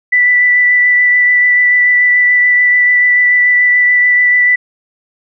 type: tone with vibrato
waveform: sine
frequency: 1975.5 Hz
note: B6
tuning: in tune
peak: -6 dBFS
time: 0.12-4.56 s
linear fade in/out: 10 ms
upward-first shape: sine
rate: 6.9 Hz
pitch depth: 10 cents each way
effects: none